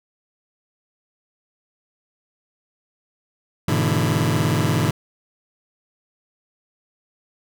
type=chord; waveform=sawtooth; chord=E dominant seventh; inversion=first; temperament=just; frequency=103.01 / 123.61 / 148.33 / 164.81 Hz; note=G#2 / B2 / D3 / E3; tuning=-14 / +2 / +18 / 0 cents; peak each=-19 dBFS; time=3.68-4.91 s; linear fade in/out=5 ms; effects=none